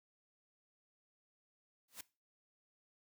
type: noise with exponential growth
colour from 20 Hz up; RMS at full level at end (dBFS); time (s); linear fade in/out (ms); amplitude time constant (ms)
white; -42; 1.88-2.01; 5; 27
effects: noise-tail reverb RT60 0.3 s tail -20 dB re dry + high-pass 100 Hz 12 dB/octave